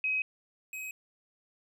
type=tone pair in turn; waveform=sine / square; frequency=2535 / 2535 Hz; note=D#7 / D#7; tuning=+32 / +32 cents; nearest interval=unison; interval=0 cents; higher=neither; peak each=-27 / -38 dBFS; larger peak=first; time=0.04-0.22 / 0.73-0.91 s; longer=neither; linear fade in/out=2 ms; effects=none